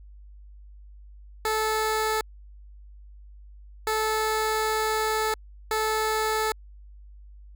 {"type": "tone bursts at uneven times", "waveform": "15% pulse", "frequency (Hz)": 435.6, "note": "A4", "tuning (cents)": -17, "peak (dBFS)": -17, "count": 3, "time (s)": [[1.45, 2.21], [3.87, 5.34], [5.71, 6.52]], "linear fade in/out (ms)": 2, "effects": ["added 50 Hz sine -44 dBFS peak until 7.55 s"]}